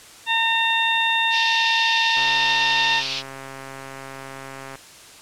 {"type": "harmonic tone", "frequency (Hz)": 911, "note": "A#5", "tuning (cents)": -40, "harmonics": [1, 2, 3, 4], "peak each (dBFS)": [-23, -23, -23, -23], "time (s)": [0.26, 3.03], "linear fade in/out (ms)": 50}
{"type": "band-pass noise", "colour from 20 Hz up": "pink", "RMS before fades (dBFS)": -27, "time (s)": [1.3, 3.23], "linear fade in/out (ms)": 50, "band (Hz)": [2500, 5400], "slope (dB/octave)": 48}
{"type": "click train", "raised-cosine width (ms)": 0.5, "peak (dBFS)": -21, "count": 350, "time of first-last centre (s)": [2.17, 4.755], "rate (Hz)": 135}
{"effects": ["white hiss -44 dBFS RMS until 5.21 s", "low-pass 9000 Hz 12 dB/octave"]}